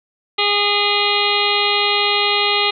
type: harmonic tone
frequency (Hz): 410.2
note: G#4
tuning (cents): -21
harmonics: 1 / 2 / 3 / 5 / 6 / 7 / 8 / 9 / 10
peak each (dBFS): -23 / -23 / -23 / -23 / -23 / -23 / -23 / -23 / -23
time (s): 0.38-2.71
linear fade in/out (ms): 10
effects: none